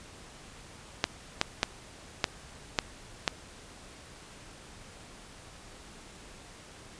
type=clicks; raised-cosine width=0.2 ms; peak=-6 dBFS; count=6; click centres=1.041 / 1.414 / 1.631 / 2.242 / 2.788 / 3.278 s; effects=pink hiss -50 dBFS RMS until 6.99 s + resampled to 22050 Hz